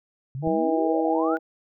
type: exponential sweep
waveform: sine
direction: up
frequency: 125.3 to 1480 Hz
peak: -29 dBFS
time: 0.35-1.37 s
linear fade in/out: 0 ms
type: harmonic tone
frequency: 161.2 Hz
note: E3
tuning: 38 cents flat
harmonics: 2 / 3 / 4 / 5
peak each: -24 / -26 / -27 / -28 dBFS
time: 0.42-1.39 s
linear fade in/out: 50 ms
type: click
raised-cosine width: 5 ms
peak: -24 dBFS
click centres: 0.474 s
effects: none